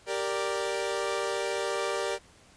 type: chord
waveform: sawtooth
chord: G minor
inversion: none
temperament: equal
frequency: 392 / 466.2 / 587.3 Hz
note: G4 / Bb4 / D5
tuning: 0 / 0 / 0 cents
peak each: -29 dBFS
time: 0.06-2.19 s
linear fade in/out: 50 ms
effects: pink hiss -57 dBFS RMS until 2.56 s + resampled to 22050 Hz